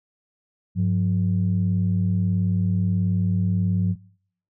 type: tone pair together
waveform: sine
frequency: 100.4 / 178.9 Hz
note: G2 / F3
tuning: +42 / +42 cents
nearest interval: minor seventh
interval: 1000 cents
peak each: -20 dBFS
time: 0.75-3.96 s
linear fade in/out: 50 ms
effects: noise-tail reverb RT60 0.6 s tail -23 dB re dry + tanh soft clip ceiling -12 dBFS